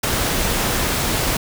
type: noise with ADSR envelope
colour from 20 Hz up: pink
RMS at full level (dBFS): -17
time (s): 0.03-1.37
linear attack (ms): 9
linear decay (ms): 10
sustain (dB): -3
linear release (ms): 4
effects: none